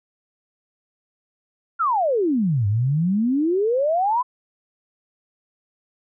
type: exponential two-way sweep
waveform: sine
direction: down then up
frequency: 1430 to 98 to 1035 Hz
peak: -17 dBFS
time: 1.79-4.23 s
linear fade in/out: 20 ms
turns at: 2.67 s
effects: none